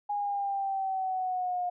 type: exponential sweep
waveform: sine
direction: down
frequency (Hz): 825 to 712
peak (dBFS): -28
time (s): 0.09-1.7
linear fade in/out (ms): 10
effects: none